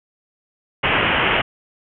white low-pass noise, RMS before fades -18 dBFS, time 0.83-1.42 s, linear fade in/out 10 ms, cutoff 3100 Hz, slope 96 dB/octave, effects none

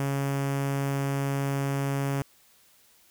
sawtooth tone with notch filter, 138.59 Hz, C#3, in tune, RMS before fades -28 dBFS, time 0-2.22 s, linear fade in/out 2 ms, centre 4000 Hz, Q 1.5, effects white hiss -60 dBFS RMS until 3.1 s

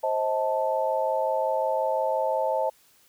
sine chord, A diminished, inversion first, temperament just, 528 / 633.6 / 880 Hz, C5 / Eb5 / A5, +16 / +31 / 0 cents, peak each -27 dBFS, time 0.03-2.7 s, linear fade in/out 10 ms, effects white hiss -60 dBFS RMS until 3.08 s

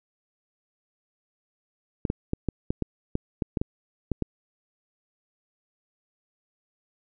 clicks, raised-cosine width 3 ms, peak -12 dBFS, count 12, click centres 2.052 / 2.101 / 2.334 / 2.487 / 2.705 / 2.823 / 3.154 / 3.422 / 3.572 / 3.615 / 4.117 / 4.223 s, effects none

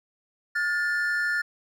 triangle tone pair together, 1429 / 1761 Hz, F6 / A6, +39 / +1 cents, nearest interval major third, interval 362 cents, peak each -25 / -24 dBFS, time 0.55-1.42 s, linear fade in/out 10 ms, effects none

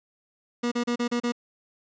30% pulse tone bursts, 240 Hz, B3, 49 cents flat, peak -21 dBFS, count 6, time 0.63-1.322 s, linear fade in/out 10 ms, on 87 ms, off 34 ms, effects resampled to 16000 Hz + 9-bit

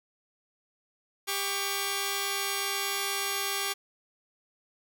5% pulse tone pair together, 397.7 / 1124.9 Hz, G4 / C#6, +25 / +25 cents, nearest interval octave + tritone, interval 1800 cents, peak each -20 dBFS, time 1.27-3.74 s, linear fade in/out 20 ms, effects none

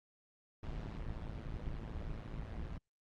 brown noise with amplitude modulation, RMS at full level -39 dBFS, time 0.63-2.78 s, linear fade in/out 5 ms, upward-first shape sine, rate 110 Hz, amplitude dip 75%, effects low-pass 4000 Hz 12 dB/octave + Opus 48 kbps

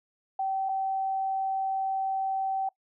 sine tone pair in turn, 771 / 771 Hz, G5 / G5, -29 / -29 cents, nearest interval unison, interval 0 cents, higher neither, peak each -26 dBFS, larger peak neither, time 0.39-0.69 / 0.69-2.69 s, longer second, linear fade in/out 5 ms, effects noise-tail reverb RT60 0.1 s tail -22 dB re dry

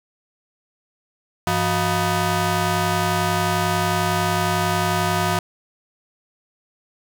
15% pulse ring-modulated tone, 268.3 Hz, C4, 44 cents sharp, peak -9 dBFS, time 1.47-5.39 s, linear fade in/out 2 ms, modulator 438 Hz, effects none

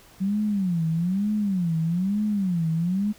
sine tone with vibrato, 185 Hz, F#3, in tune, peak -21 dBFS, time 0.2-3.13 s, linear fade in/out 20 ms, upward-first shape sine, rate 1.1 Hz, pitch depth 240 cents each way, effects pink hiss -52 dBFS RMS until 3.18 s

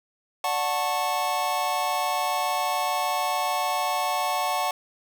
square chord, D major seventh, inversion none, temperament just, 587.3 / 734.2 / 881 / 1101.2 Hz, D5 / F#5 / A5 / C#6, 0 / -14 / +2 / -12 cents, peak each -34 / -28 / -30 / -30 dBFS, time 0.44-4.71 s, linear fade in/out 2 ms, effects none

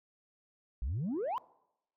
sine exponential sweep, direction up, 51.91 to 1070 Hz, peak -30 dBFS, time 0.82-1.38 s, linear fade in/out 0 ms, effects noise-tail reverb RT60 0.8 s tail -24 dB re dry + tanh soft clip ceiling -30 dBFS

